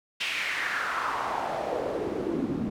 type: noise with band-pass filter sweep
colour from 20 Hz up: pink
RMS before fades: -30 dBFS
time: 0.2-2.7 s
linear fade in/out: 10 ms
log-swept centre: 2800 to 220 Hz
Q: 3.2
effects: none